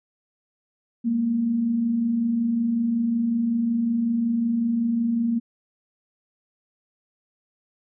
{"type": "tone pair together", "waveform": "sine", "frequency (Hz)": [207.7, 233.1], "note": ["G#3", "A#3"], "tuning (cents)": [0, 0], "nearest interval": "major second", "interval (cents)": 200, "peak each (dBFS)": [-32, -20], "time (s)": [1.04, 5.4], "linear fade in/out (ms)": 20, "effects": []}